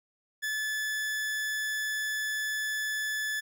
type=tone; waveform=40% pulse; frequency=1731 Hz; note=A6; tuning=29 cents flat; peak=-29 dBFS; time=0.42-3.41 s; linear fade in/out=20 ms; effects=none